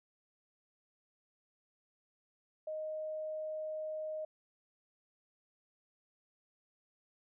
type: tone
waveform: sine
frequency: 622 Hz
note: D#5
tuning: 1 cent flat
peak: -37 dBFS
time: 2.67-4.25 s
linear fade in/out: 5 ms
effects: none